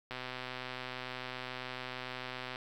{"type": "click train", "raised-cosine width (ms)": 0.3, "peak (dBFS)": -24, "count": 312, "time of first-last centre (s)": [0.11, 2.559], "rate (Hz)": 127, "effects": ["10-bit"]}